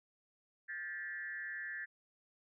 sine tone with frequency modulation, 1749 Hz, A6, 11 cents flat, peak -40 dBFS, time 0.68-1.86 s, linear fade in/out 20 ms, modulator 162 Hz, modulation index 0.96, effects none

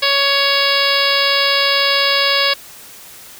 harmonic tone, 558 Hz, C#5, 11 cents sharp, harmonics 1 / 2 / 3 / 4 / 5 / 6 / 7 / 8 / 9, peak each -21 / -21 / -21 / -21 / -21 / -21 / -21 / -21 / -21 dBFS, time 0.02-2.54 s, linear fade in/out 10 ms, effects white hiss -38 dBFS RMS until 3.39 s

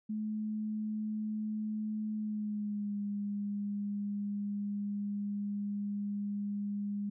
sine tone with pitch glide, 214.4 to 203.7 Hz, A3 to G#3, -45 to -33 cents, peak -33 dBFS, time 0.09-7.1 s, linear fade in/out 10 ms, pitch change -88 cents, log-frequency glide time 2.15-2.98 s, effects none

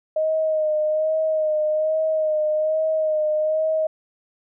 sine tone with vibrato, 622.3 Hz, D#5, in tune, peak -18 dBFS, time 0.16-3.87 s, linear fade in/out 5 ms, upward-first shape sine, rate 1.2 Hz, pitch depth 30 cents each way, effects none

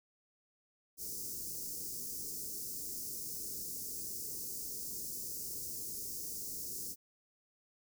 white band-stop noise, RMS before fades -42 dBFS, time 0.97-6.96 s, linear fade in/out 50 ms, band 470 to 5000 Hz, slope 48 dB/octave, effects none

